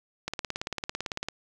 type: click train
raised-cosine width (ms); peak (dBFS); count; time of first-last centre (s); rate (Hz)
0.2; -14; 19; 0.28-1.286; 17.9
effects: 9-bit